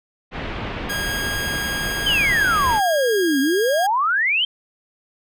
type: low-pass noise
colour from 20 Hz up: pink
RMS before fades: -28 dBFS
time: 0.31-2.81 s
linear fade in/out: 50 ms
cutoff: 3200 Hz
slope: 24 dB/octave
type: tone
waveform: sawtooth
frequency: 1631 Hz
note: G#6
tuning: 32 cents flat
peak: -20 dBFS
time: 0.89-3.87 s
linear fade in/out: 10 ms
type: exponential two-way sweep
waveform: sine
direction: down then up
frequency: 3203 to 262 to 3203 Hz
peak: -16 dBFS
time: 2.06-4.45 s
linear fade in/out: 5 ms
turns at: 3.4 s
effects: none